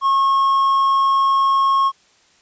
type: tone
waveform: triangle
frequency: 1088 Hz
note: C#6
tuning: 33 cents flat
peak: -11 dBFS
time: 0.01-1.92 s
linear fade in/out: 50 ms
effects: white hiss -55 dBFS RMS until 2.41 s + resampled to 16000 Hz